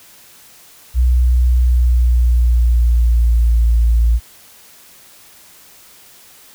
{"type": "tone with pitch glide", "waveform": "sine", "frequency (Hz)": [61.74, 57.27], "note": ["B1", "A#1"], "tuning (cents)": [0, -30], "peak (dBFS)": -8, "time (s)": [0.94, 4.2], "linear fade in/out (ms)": 50, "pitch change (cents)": -130, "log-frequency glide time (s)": [1.51, 3.64], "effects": ["tanh soft clip ceiling -5 dBFS", "white hiss -44 dBFS RMS until 6.54 s"]}